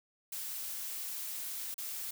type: noise with dropouts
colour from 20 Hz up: blue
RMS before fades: -40 dBFS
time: 0.32-2.11 s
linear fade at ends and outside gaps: 5 ms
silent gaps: 1.743-1.78 s
effects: none